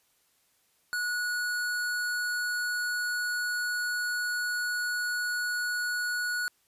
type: tone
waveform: square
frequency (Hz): 1462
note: F#6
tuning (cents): -21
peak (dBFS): -29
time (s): 0.93-6.48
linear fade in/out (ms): 0
effects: white hiss -69 dBFS RMS until 6.67 s + resampled to 32000 Hz